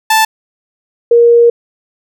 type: tone pair in turn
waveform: sawtooth / sine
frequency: 880 / 471 Hz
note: A5 / A#4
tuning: 0 / +18 cents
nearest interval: major seventh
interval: 1082 cents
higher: first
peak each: -3 dBFS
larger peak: neither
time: 0.1-0.25 / 1.11-1.5 s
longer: second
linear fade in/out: 5 ms
effects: none